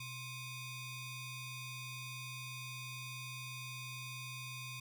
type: ring-modulated tone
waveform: sawtooth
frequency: 1183 Hz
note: D6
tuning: 12 cents sharp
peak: -37 dBFS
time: 0-4.8 s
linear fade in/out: 5 ms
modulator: 1310 Hz
effects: none